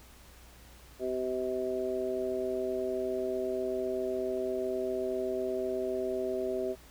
harmonic tone, 127.8 Hz, C3, 40 cents flat, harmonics 2 / 3 / 4 / 5, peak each -40 / -32 / -41 / -35 dBFS, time 0.99-6.76 s, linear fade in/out 50 ms, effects added 60 Hz sine -56 dBFS peak until 6.9 s + pink hiss -56 dBFS RMS until 6.9 s

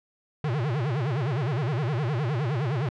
square tone with vibrato, 133.2 Hz, C3, 31 cents sharp, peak -25 dBFS, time 0.44-2.89 s, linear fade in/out 2 ms, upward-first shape sine, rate 9.7 Hz, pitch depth 290 cents each way, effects low-pass 3000 Hz 12 dB/octave

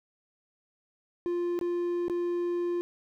triangle tone with dropouts, 349.2 Hz, F4, in tune, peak -25 dBFS, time 1.26-2.81 s, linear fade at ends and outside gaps 0 ms, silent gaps 1.59-1.612 / 2.082-2.098 s, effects none

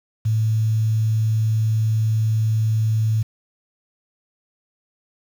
sine tone with quantisation, 110 Hz, A2, in tune, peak -16 dBFS, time 0.25-3.23 s, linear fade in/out 10 ms, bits 7, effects none

